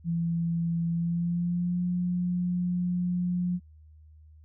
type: tone with pitch glide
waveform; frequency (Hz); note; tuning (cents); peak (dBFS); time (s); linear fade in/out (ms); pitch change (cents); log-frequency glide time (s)
sine; 168 to 177.99; E3 to F3; +33 to +33; -25; 0.04-3.6; 50; +100; 0.91-1.83
effects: added 77 Hz sine -50 dBFS peak until 4.44 s